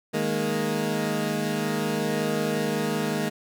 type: chord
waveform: 20% pulse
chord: D# suspended fourth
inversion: none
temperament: equal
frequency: 155.56 / 207.7 / 233.1 Hz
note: D#3 / G#3 / A#3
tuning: 0 / 0 / 0 cents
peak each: -25 / -23 / -24 dBFS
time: 0.13-3.3 s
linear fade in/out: 20 ms
effects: none